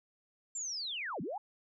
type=linear two-way sweep; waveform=sine; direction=down then up; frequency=7459 to 138.59 to 881 Hz; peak=-36 dBFS; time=0.55-1.38 s; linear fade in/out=5 ms; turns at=1.21 s; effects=none